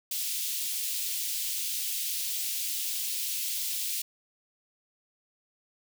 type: high-pass noise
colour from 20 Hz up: white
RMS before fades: -32 dBFS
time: 0.11-4.02 s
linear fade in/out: 5 ms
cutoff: 2700 Hz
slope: 24 dB/octave
effects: none